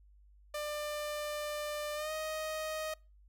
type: tone with pitch glide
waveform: sawtooth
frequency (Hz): 596 to 625.3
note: D5 to D#5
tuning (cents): +25 to +8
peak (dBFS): -32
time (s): 0.54-2.94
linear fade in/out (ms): 5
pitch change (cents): +83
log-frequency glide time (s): 1.95-2.12
effects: noise-tail reverb RT60 0.3 s tail -25 dB re dry + added 50 Hz sine -58 dBFS peak until 3.28 s